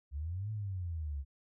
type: exponential two-way sweep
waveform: sine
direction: up then down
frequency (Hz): 67.2 to 110 to 67.2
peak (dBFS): -35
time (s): 0.11-1.25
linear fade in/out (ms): 50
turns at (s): 0.51
effects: none